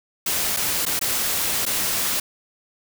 white noise with dropouts, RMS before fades -23 dBFS, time 0.26-2.2 s, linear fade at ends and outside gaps 5 ms, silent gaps 0.565-0.569 / 0.854-0.863 / 0.993-1.012 / 1.654-1.663 s, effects none

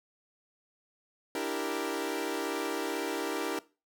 sawtooth chord, E half-diminished seventh, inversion third, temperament equal, 293.7 / 329.6 / 392 / 466.2 Hz, D4 / E4 / G4 / Bb4, 0 / 0 / 0 / 0 cents, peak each -33 dBFS, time 1.35-3.59 s, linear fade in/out 2 ms, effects noise-tail reverb RT60 0.3 s tail -19 dB re dry

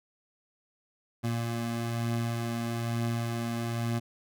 25% pulse beating tone pair, 116.54 / 117.64 Hz, A#2 / A#2, 0 / +16 cents, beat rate 1.1 Hz, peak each -26 / -35 dBFS, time 1.23-4 s, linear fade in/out 20 ms, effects none

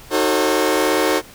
sawtooth chord, D# diminished seventh, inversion none, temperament just, 311.1 / 373.4 / 448 / 537.6 Hz, D#4 / F#4 / A4 / C5, 0 / +16 / +31 / +47 cents, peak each -17 dBFS, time 0.1-1.22 s, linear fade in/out 50 ms, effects pink hiss -42 dBFS RMS until 1.34 s

